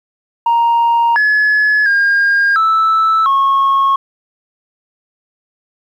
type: tone with pitch steps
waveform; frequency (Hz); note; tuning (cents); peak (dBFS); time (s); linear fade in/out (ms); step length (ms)
sine; 934 / 1704 / 1615 / 1315 / 1093; A#5 / G#6 / G#6 / E6 / C#6; +3 / +44 / -49 / -5 / -25; -7; 0.46-3.96; 5; 700
effects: tanh soft clip ceiling -7 dBFS + 8-bit